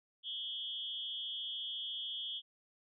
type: tone with amplitude modulation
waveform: sine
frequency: 3270 Hz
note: G#7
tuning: 28 cents flat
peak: -34 dBFS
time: 0.23-2.42 s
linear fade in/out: 50 ms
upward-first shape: sine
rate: 266 Hz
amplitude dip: 100%
effects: none